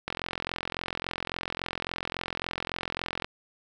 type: click train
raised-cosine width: 0.3 ms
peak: -14 dBFS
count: 139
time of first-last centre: 0.08-3.245 s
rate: 43.6 Hz
effects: none